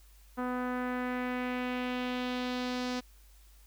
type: tone with low-pass filter sweep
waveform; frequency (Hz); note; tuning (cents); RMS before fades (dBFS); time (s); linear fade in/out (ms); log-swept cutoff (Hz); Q
sawtooth; 249.8; B3; +20; -34; 0.37-3.01; 20; 1300 to 5200; 1.9
effects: added 50 Hz sine -55 dBFS peak until 3.66 s + white hiss -64 dBFS RMS until 3.66 s